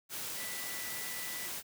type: tone in noise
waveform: sine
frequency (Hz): 1976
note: B6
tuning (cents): 0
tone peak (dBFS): -45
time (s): 0.35-1.5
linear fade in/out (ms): 50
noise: white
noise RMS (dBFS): -40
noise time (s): 0.09-1.63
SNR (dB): -8
effects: high-pass 80 Hz 12 dB/octave